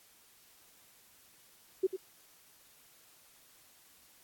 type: tone with echo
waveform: sine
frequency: 378 Hz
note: F#4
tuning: 37 cents sharp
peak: -24 dBFS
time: 1.83-1.87 s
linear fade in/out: 10 ms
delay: 96 ms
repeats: 1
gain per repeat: -10 dB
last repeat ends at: 1.966 s
effects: white hiss -62 dBFS RMS until 4.23 s + AAC 64 kbps